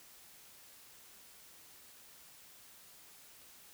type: silence
effects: white hiss -58 dBFS RMS until 3.73 s